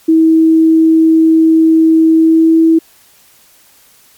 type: tone with pitch glide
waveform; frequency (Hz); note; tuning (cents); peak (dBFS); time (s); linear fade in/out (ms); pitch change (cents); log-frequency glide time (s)
sine; 322.1 to 325.3; E4 to E4; -40 to -23; -4; 0.08-2.79; 10; +17; 2.11-2.59
effects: white hiss -46 dBFS RMS until 4.17 s + MP3 96 kbps